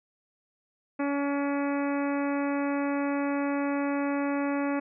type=harmonic tone; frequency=282.9 Hz; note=C#4; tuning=35 cents sharp; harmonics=1 / 2 / 3 / 4 / 5 / 6 / 7 / 8 / 9; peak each=-27 / -33 / -37 / -39 / -41 / -43 / -44 / -45 / -46 dBFS; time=0.99-4.8 s; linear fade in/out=10 ms; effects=none